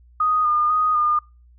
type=tone with vibrato; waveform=sine; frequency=1229 Hz; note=D#6; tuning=22 cents flat; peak=-16 dBFS; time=0.2-1.19 s; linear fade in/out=5 ms; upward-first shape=square; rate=2 Hz; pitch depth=22 cents each way; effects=noise-tail reverb RT60 0.3 s tail -25 dB re dry + added 60 Hz sine -48 dBFS peak until 1.58 s